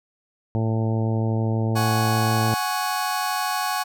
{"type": "harmonic tone", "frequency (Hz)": 111.7, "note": "A2", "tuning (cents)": 27, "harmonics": [1, 2, 3, 4, 5, 6, 7, 8], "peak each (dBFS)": [-21, -27, -31, -33, -35, -37, -38, -39], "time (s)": [0.55, 2.54], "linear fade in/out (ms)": 0}
{"type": "chord", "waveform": "sawtooth", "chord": "F# suspended second", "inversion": "none", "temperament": "just", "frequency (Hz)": [740, 832.5, 1110], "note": ["F#5", "G#5", "C#6"], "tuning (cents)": [0, 4, 2], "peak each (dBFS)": -23, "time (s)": [1.75, 3.84], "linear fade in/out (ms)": 20}
{"effects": []}